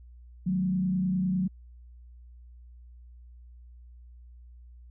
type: tone with frequency modulation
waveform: sine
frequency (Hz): 185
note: F#3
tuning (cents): 0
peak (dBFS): -24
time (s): 0.46-1.48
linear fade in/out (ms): 10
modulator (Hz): 29.9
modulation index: 0.58
effects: added 60 Hz sine -47 dBFS peak until 4.9 s